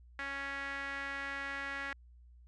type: tone with band-pass filter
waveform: sawtooth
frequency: 277.2 Hz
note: C#4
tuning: in tune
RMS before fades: -40 dBFS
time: 0.19-1.93 s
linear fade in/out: 2 ms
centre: 1800 Hz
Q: 3.5
effects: added 60 Hz sine -55 dBFS peak until 2.47 s + resampled to 22050 Hz